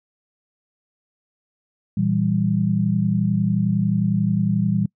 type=chord; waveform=sine; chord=E diminished; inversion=second; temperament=equal; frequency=116.54 / 164.81 / 196 Hz; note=Bb2 / E3 / G3; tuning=0 / 0 / 0 cents; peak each=-23 / -22 / -20 dBFS; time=1.97-4.86 s; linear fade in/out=5 ms; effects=noise-tail reverb RT60 0.1 s tail -26 dB re dry